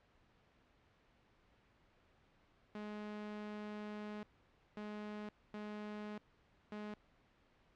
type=tone bursts at uneven times; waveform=sawtooth; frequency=210 Hz; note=G#3; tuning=19 cents sharp; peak=-40 dBFS; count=4; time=2.75-4.23 / 4.77-5.29 / 5.54-6.18 / 6.72-6.94 s; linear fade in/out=2 ms; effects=pink hiss -71 dBFS RMS until 7.75 s + low-pass 3000 Hz 12 dB/octave